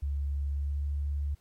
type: tone with pitch glide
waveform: sine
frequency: 70.7 to 71.81 Hz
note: C#2 to D2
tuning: +35 to -38 cents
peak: -28 dBFS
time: 0.02-1.35 s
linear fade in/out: 10 ms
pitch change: +27 cents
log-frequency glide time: 0.5-0.84 s
effects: pink hiss -69 dBFS RMS until 1.4 s + MP3 64 kbps